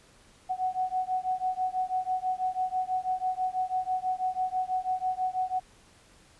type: beating tone pair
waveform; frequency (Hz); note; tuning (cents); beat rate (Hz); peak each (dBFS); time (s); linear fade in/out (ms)
sine; 740 / 746.1; F#5 / F#5; 0 / +14; 6.1; -30; 0.49-5.6; 20
effects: pink hiss -58 dBFS RMS until 6.39 s + resampled to 24000 Hz